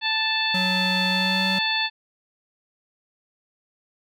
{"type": "harmonic tone", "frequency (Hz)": 880, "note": "A5", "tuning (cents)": 0, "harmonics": [1, 2, 3, 4, 5], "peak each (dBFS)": [-29, -27, -27, -26, -28], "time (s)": [0.01, 1.9], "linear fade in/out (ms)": 50}
{"type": "tone with pitch glide", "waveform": "square", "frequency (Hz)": [185, 189.43], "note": ["F#3", "F#3"], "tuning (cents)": [0, 41], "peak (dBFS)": -26, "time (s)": [0.54, 1.59], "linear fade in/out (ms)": 5, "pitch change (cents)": 41, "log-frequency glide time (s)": [1.08, 1.46]}
{"effects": []}